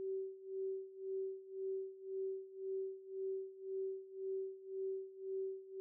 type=tone with tremolo; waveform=sine; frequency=383.5 Hz; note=G4; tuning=38 cents flat; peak=-37 dBFS; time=0-5.8 s; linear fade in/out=0 ms; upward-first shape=sine; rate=1.9 Hz; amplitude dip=85%; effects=none